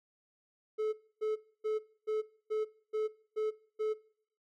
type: tone bursts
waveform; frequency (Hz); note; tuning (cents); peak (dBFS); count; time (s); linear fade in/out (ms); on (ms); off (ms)
triangle; 432.2; A4; -31; -28; 8; 0.78-3.94; 20; 150; 280
effects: noise-tail reverb RT60 0.6 s tail -20 dB re dry